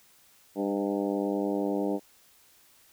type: harmonic tone with a mistuned harmonic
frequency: 99.8 Hz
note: G2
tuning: 32 cents sharp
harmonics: 2 / 3 / 4 / 5 / 6 / 7 / 8 / 9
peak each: -33 / -30 / -33 / -34 / -37 / -41 / -41 / -45 dBFS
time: 0.55-2 s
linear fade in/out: 50 ms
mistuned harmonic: 6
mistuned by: +26 cents
effects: white hiss -60 dBFS RMS until 2.92 s